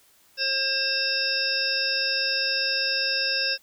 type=harmonic tone with a mistuned harmonic; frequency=535 Hz; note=C5; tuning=38 cents sharp; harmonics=1 / 3 / 5 / 7 / 9 / 10; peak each=-35 / -29 / -30 / -35 / -30 / -26 dBFS; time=0.37-3.58 s; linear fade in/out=50 ms; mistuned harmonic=9; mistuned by=+33 cents; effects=white hiss -59 dBFS RMS until 3.62 s